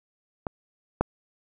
clicks, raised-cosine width 1 ms, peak -15 / -7 dBFS, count 2, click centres 0.468 / 1.01 s, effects none

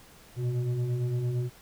sine tone with frequency modulation, 124.9 Hz, B2, 20 cents sharp, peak -25 dBFS, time 0.36-1.5 s, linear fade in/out 50 ms, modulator 241 Hz, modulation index 0.58, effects tanh soft clip ceiling -22 dBFS + pink hiss -54 dBFS RMS until 1.61 s

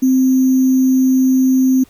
sine tone with sample-and-hold, 260.7 Hz, C4, 6 cents flat, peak -9 dBFS, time 0.02-1.84 s, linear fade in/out 10 ms, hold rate 6300 Hz, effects pink hiss -50 dBFS RMS until 1.89 s

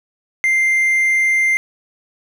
triangle tone with hard clipping, 2093 Hz, C7, in tune, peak -13 dBFS, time 0.44-1.57 s, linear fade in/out 0 ms, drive 5 dB, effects none

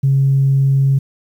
sine tone, 136.5 Hz, C#3, 26 cents flat, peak -9 dBFS, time 0.03-0.99 s, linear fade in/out 10 ms, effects tanh soft clip ceiling -5 dBFS + 8-bit

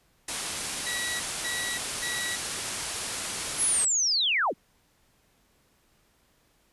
white low-pass noise, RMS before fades -34 dBFS, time 0.28-3.85 s, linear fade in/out 5 ms, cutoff 11000 Hz, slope 96 dB/octave
30% pulse tone bursts, 1936 Hz, B6, 35 cents flat, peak -28 dBFS, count 3, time 0.86-2.36 s, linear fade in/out 10 ms, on 340 ms, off 240 ms
sine linear sweep, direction down, 11175 to 117.5 Hz, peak -22 dBFS, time 3.57-4.54 s, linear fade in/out 50 ms
effects pink hiss -66 dBFS RMS until 6.72 s + resampled to 32000 Hz

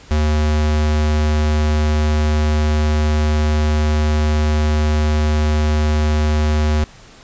square tone, 76 Hz, D#2, 40 cents flat, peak -14 dBFS, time 0.11-6.84 s, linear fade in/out 0 ms, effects pink hiss -43 dBFS RMS until 7.23 s + resampled to 16000 Hz

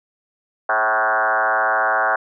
sine tone with frequency modulation, 1108.7 Hz, C#6, in tune, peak -15 dBFS, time 0.69-2.16 s, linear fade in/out 5 ms, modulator 114 Hz, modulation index 4.4, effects none

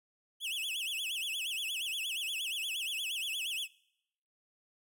45% pulse tone with vibrato, 2962 Hz, F#7, 1 cent sharp, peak -34 dBFS, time 0.4-3.68 s, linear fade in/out 50 ms, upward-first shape sine, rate 8.5 Hz, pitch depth 260 cents each way, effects noise-tail reverb RT60 0.8 s tail -23 dB re dry

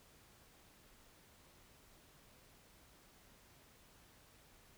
silence, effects pink hiss -65 dBFS RMS until 4.77 s

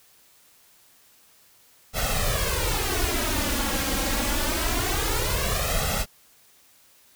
pink noise with flanger, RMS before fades -25 dBFS, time 1.93-6.06 s, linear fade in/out 50 ms, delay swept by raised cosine 1.5 to 3.7 ms, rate 0.25 Hz, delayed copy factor +0.9, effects white hiss -57 dBFS RMS until 7.15 s

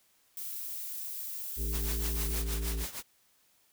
violet noise, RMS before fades -39 dBFS, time 0.37-2.42 s, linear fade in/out 2 ms
harmonic tone, 56.1 Hz, A1, 34 cents sharp, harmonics 1 / 3 / 5 / 7 / 8, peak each -31 / -45 / -47 / -46 / -53 dBFS, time 1.56-2.87 s, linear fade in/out 50 ms
white noise with tremolo, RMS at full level -36 dBFS, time 1.71-3.03 s, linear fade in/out 50 ms, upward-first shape triangle, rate 6.4 Hz, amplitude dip 85%
effects white hiss -68 dBFS RMS until 3.72 s

